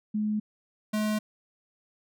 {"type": "tone pair in turn", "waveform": ["sine", "square"], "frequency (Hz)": [212.3, 213.4], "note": ["G#3", "G#3"], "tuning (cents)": [38, 47], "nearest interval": "unison", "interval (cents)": 9, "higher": "second", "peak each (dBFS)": [-25, -26], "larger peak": "first", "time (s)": [[0.14, 0.4], [0.93, 1.19]], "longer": "neither", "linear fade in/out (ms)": 10, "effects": []}